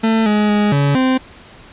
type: tone with pitch steps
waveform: 40% pulse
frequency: 223.3 / 209.9 / 207.9 / 142 / 259.5 Hz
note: A3 / G#3 / G#3 / C#3 / C4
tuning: +26 / +19 / +2 / +42 / -14 cents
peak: -11 dBFS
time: 0.03-1.18 s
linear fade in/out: 10 ms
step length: 230 ms
effects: pink hiss -41 dBFS RMS until 1.72 s + resampled to 8000 Hz